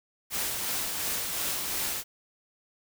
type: noise with tremolo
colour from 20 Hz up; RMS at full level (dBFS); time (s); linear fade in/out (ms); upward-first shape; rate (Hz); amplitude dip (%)
white; -30; 0.3-2.04; 50; sine; 2.8; 30
effects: none